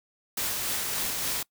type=noise with tremolo; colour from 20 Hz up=white; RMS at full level=-29 dBFS; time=0.37-1.43 s; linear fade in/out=5 ms; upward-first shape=sine; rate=3.5 Hz; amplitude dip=25%; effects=noise-tail reverb RT60 0.1 s tail -23 dB re dry